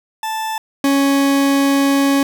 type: tone pair in turn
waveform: 40% pulse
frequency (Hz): 880 / 277.2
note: A5 / C#4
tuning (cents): 0 / 0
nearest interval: octave + minor sixth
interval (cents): 2000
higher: first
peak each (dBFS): -19 / -11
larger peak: second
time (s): 0.23-0.58 / 0.84-2.23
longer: second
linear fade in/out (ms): 2
effects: none